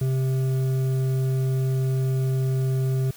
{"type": "tone with hard clipping", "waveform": "triangle", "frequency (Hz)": 131.5, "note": "C3", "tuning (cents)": 9, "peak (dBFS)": -22, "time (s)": [0.01, 3.11], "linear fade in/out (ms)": 5, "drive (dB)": 11, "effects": ["white hiss -47 dBFS RMS until 3.16 s"]}